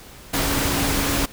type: tone in noise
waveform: sine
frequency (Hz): 278.6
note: C#4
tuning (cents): +9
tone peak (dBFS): -26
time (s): 0.33-1.26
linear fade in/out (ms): 10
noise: pink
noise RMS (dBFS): -22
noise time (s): 0.33-1.26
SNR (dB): -7
effects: pink hiss -43 dBFS RMS until 1.32 s